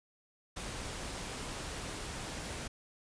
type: noise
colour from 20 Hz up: pink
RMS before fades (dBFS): -41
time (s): 0.56-2.68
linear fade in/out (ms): 10
effects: resampled to 22050 Hz